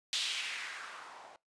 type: noise with low-pass filter sweep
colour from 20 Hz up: violet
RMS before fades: -40 dBFS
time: 0.13-1.36 s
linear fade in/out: 0 ms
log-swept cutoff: 3900 to 700 Hz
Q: 2.3
effects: noise-tail reverb RT60 0.2 s tail -23 dB re dry + resampled to 22050 Hz